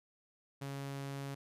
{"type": "tone", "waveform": "sawtooth", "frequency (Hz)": 138.59, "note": "C#3", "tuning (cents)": 0, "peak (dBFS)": -36, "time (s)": [0.61, 1.35], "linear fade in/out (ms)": 10, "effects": ["resampled to 32000 Hz"]}